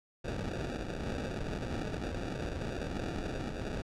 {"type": "noise with sample-and-hold", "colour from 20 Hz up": "pink", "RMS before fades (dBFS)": -37, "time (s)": [0.24, 3.82], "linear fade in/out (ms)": 5, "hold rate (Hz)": 1050, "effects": ["low-pass 6000 Hz 12 dB/octave"]}